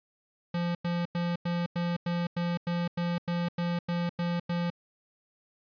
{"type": "tone bursts", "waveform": "square", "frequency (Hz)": 173.1, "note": "F3", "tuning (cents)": -15, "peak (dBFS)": -28, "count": 14, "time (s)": [0.54, 4.702], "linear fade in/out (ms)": 5, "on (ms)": 210, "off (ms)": 94, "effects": ["resampled to 11025 Hz"]}